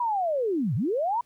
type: linear two-way sweep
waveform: sine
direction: down then up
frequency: 989 to 100 to 989 Hz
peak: -23 dBFS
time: 0-1.21 s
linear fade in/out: 5 ms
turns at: 0.75 s
effects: pink hiss -66 dBFS RMS until 1.25 s + high-pass 60 Hz 12 dB/octave